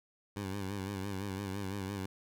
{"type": "tone with vibrato", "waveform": "15% pulse", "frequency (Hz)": 98, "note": "G2", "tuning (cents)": 0, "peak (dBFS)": -30, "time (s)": [0.36, 2.06], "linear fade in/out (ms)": 5, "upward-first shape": "sine", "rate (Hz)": 5.9, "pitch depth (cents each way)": 74, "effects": []}